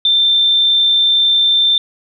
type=tone; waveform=sine; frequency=3569 Hz; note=A7; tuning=24 cents sharp; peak=-9 dBFS; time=0.05-1.78 s; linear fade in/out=2 ms; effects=none